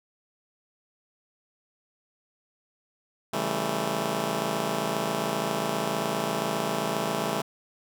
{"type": "chord", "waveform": "10% pulse", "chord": "A dominant seventh", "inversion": "first", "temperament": "just", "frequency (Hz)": [137.5, 165, 198, 220], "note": ["C#3", "E3", "G3", "A3"], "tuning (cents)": [-14, 2, 18, 0], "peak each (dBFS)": [-27, -25, -24, -23], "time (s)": [3.33, 7.42], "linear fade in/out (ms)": 5, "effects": []}